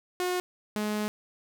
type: tone pair in turn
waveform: sawtooth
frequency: 361.5 / 211.1 Hz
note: F#4 / G#3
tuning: -40 / +29 cents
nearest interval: major sixth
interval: 931 cents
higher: first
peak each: -23 / -24 dBFS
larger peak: first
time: 0.2-0.4 / 0.76-1.08 s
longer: second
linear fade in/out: 0 ms
effects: none